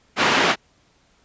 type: band-pass noise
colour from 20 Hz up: white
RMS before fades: -18 dBFS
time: 0.16-0.56 s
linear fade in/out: 50 ms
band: 170 to 2400 Hz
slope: 12 dB/octave
effects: pink hiss -60 dBFS RMS until 1.24 s + resampled to 16000 Hz